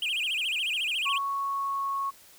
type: tone with vibrato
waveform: triangle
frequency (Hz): 2799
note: F7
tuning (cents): +3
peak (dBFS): -25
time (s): 0.02-1.18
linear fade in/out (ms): 2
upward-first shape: sine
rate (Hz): 14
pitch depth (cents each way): 260
type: tone with pitch glide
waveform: sine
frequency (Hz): 1108.7 to 1101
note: C#6 to C#6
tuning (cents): 0 to -12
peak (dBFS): -27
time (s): 1.05-2.11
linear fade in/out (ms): 20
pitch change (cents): -12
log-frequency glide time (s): 1.3-1.97
effects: white hiss -54 dBFS RMS until 2.38 s